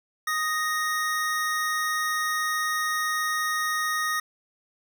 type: tone pair together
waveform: square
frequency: 1244.5 / 1864.6 Hz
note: D#6 / A#6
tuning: 0 / 0 cents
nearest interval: perfect fifth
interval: 700 cents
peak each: -28 dBFS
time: 0.27-4.2 s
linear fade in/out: 5 ms
effects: none